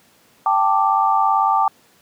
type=chord; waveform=sine; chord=G suspended second; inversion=none; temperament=just; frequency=784 / 882 / 1176 Hz; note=G5 / A5 / D6; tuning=0 / +4 / +2 cents; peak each=-18 dBFS; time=0.46-1.68 s; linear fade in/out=2 ms; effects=pink hiss -54 dBFS RMS until 2.01 s + high-pass 150 Hz 12 dB/octave